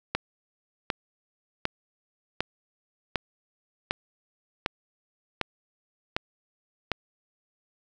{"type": "click train", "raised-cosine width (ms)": 0.3, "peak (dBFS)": -9, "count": 10, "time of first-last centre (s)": [0.15, 6.917], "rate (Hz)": 1.33, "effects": []}